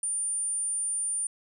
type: tone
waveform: sine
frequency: 9200 Hz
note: D9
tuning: 37 cents flat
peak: -27 dBFS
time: 0.03-1.27 s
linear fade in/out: 2 ms
effects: none